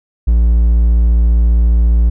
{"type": "tone", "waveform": "triangle", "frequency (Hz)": 57.4, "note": "A#1", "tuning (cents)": -26, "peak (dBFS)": -5, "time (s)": [0.27, 2.1], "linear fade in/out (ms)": 10, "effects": []}